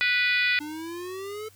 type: harmonic tone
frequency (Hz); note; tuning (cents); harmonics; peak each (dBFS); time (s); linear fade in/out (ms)
492.6; B4; -5; 3 / 4 / 5 / 6 / 7 / 8 / 9 / 10; -28 / -25 / -25 / -38 / -32 / -35 / -36 / -42; 0.01-0.59; 0
type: exponential sweep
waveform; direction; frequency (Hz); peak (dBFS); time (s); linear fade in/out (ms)
square; up; 293.7 to 440; -34; 0.6-1.49; 10
effects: added 96 Hz sine -57 dBFS peak until 1.55 s + white hiss -57 dBFS RMS until 1.55 s